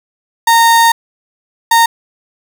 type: tone bursts at uneven times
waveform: 35% pulse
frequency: 922 Hz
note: A#5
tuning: 19 cents flat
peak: -4 dBFS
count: 2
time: 0.47-0.92 / 1.71-1.86 s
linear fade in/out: 5 ms
effects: none